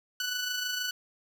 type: tone with amplitude modulation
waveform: 15% pulse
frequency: 1486 Hz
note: F#6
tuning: 7 cents sharp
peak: -22 dBFS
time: 0.2-0.91 s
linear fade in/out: 2 ms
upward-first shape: sine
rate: 26.4 Hz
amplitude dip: 40%
effects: none